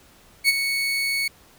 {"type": "tone with ADSR envelope", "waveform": "30% pulse", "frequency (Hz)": 2217, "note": "C#7", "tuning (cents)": 0, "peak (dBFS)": -10, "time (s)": [0.44, 1.28], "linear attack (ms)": 47, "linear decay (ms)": 29, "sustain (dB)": -9, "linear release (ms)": 5, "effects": ["pink hiss -53 dBFS RMS until 1.58 s"]}